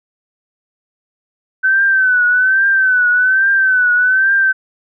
sine tone with vibrato, 1523 Hz, F#6, 50 cents sharp, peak -9 dBFS, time 1.63-4.53 s, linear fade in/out 20 ms, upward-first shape triangle, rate 1.2 Hz, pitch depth 83 cents each way, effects none

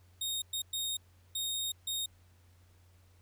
sawtooth tone bursts at uneven times, 3712 Hz, A#7, 8 cents flat, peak -30 dBFS, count 5, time 0.21-0.42 / 0.53-0.62 / 0.73-0.97 / 1.35-1.72 / 1.87-2.06 s, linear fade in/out 5 ms, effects added 89 Hz sine -60 dBFS peak until 3.21 s + pink hiss -69 dBFS RMS until 3.21 s

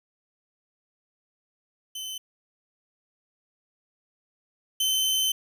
sawtooth tone pair in turn, 3051 / 3069 Hz, G7 / G7, -48 / -37 cents, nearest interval unison, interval 11 cents, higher second, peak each -30 / -19 dBFS, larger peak second, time 1.95-2.18 / 4.8-5.32 s, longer second, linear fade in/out 5 ms, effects none

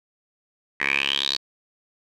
10% pulse tone with band-pass filter sweep, 69.3 Hz, C#2, in tune, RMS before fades -24 dBFS, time 0.8-1.37 s, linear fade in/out 5 ms, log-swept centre 2000 to 4300 Hz, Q 7.9, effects none

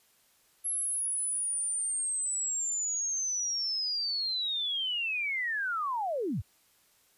sine linear sweep, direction down, 11175 to 62.7 Hz, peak -29 dBFS, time 0.64-6.42 s, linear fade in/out 20 ms, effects white hiss -66 dBFS RMS until 7.17 s + resampled to 32000 Hz

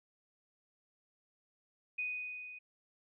sine tone with level ramp, 2489 Hz, D#7, in tune, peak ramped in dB -33 to -47 dBFS, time 1.98-2.59 s, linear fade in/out 10 ms, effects none

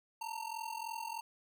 square ring-modulated tone, 911 Hz, A#5, 40 cents flat, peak -37 dBFS, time 0.21-1.21 s, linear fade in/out 2 ms, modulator 21.6 Hz, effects none

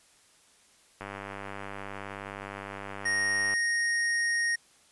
click train, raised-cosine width 0.5 ms, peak -23 dBFS, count 252, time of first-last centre 1.01-3.538 s, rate 99.3 Hz
square tone, 1864.7 Hz, A#6, in tune, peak -26 dBFS, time 3.05-4.56 s, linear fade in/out 10 ms
effects white hiss -61 dBFS RMS until 4.91 s + resampled to 24000 Hz

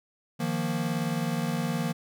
square chord, Eb suspended second, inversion none, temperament equal, 155.56 / 174.61 / 233.1 Hz, Eb3 / F3 / Bb3, 0 / 0 / 0 cents, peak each -32 dBFS, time 0.39-1.93 s, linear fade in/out 20 ms, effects none

